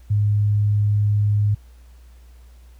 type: tone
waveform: sine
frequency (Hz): 103.83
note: G#2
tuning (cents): 0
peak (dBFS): -15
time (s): 0.1-1.55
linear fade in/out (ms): 10
effects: added 60 Hz sine -43 dBFS peak until 2.79 s + pink hiss -59 dBFS RMS until 2.79 s